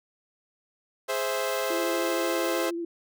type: chord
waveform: sawtooth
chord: Ab augmented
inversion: none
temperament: equal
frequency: 415.3 / 523.3 / 659.3 Hz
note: Ab4 / C5 / E5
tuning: 0 / 0 / 0 cents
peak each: -29 / -25 / -28 dBFS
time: 1.08-2.71 s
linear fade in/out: 20 ms
type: noise with tremolo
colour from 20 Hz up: violet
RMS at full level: -43 dBFS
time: 1.14-2.66 s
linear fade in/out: 5 ms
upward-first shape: triangle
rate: 5.5 Hz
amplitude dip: 25%
type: tone with vibrato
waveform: sine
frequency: 339.4 Hz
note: F4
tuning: 49 cents flat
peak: -29 dBFS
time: 1.7-2.85 s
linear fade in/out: 5 ms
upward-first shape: sine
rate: 13 Hz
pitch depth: 24 cents each way
effects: none